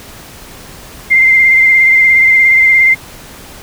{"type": "tone with vibrato", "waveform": "sine", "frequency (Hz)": 2093, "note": "C7", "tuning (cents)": 0, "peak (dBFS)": -4, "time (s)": [1.1, 2.95], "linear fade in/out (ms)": 20, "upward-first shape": "sine", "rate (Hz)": 17, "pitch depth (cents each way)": 24, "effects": ["pink hiss -33 dBFS RMS until 3.62 s"]}